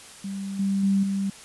sine tone with level steps, 196 Hz, G3, in tune, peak -29 / -21 / -18 / -23 dBFS, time 0.24-1.3 s, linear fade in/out 5 ms, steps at 0.59 / 0.83 / 1.03 s, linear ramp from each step 5 ms, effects white hiss -45 dBFS RMS until 1.44 s + resampled to 24000 Hz

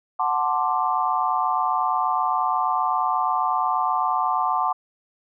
sine chord, D dominant seventh, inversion first, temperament equal, 740 / 880 / 1046.5 / 1174.7 Hz, F#5 / A5 / C6 / D6, 0 / 0 / 0 / 0 cents, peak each -25 dBFS, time 0.19-4.73 s, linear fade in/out 10 ms, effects none

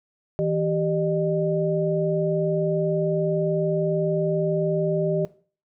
sine tone cluster, 162.9 / 389.8 / 608 Hz, E3 / G4 / D#5, -20 / -10 / -40 cents, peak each -25 dBFS, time 0.39-5.25 s, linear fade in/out 0 ms, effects noise-tail reverb RT60 0.4 s tail -18 dB re dry

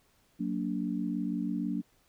sine chord, Gb augmented, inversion none, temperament just, 185 / 231.2 / 289.1 Hz, Gb3 / Bb3 / D4, 0 / -14 / -27 cents, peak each -34 dBFS, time 0.39-1.82 s, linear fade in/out 20 ms, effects pink hiss -68 dBFS RMS until 2.08 s

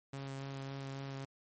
sawtooth tone with vibrato, 136.5 Hz, C#3, 26 cents flat, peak -37 dBFS, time 0.13-1.25 s, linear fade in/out 5 ms, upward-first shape sine, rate 3.6 Hz, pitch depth 12 cents each way, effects MP3 32 kbps

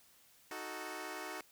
10% pulse chord, D# diminished, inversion none, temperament equal, 311.1 / 370 / 440 Hz, D#4 / F#4 / A4, 0 / 0 / 0 cents, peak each -38 / -37 / -40 dBFS, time 0.51-1.41 s, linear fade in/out 2 ms, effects white hiss -65 dBFS RMS until 1.51 s

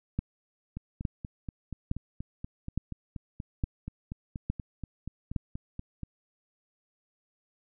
two click trains, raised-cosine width 5 ms, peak -24 / -16 dBFS, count 23 / 7, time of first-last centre 0.77-6.033 / 0.19-5.362 s, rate 4.18 / 1.16 Hz, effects none

